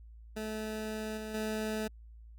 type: tone with level steps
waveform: 20% pulse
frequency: 216.8 Hz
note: A3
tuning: 25 cents flat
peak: -31 / -34 / -28 dBFS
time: 0.36-1.88 s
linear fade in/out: 10 ms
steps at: 1.17 / 1.34 s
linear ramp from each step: 5 ms
effects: added 56 Hz sine -49 dBFS peak until 2.38 s + Opus 48 kbps